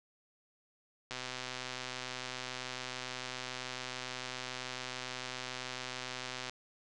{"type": "click train", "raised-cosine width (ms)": 0.2, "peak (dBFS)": -22, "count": 685, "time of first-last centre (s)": [1.11, 6.496], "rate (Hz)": 127, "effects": ["resampled to 22050 Hz", "8-bit"]}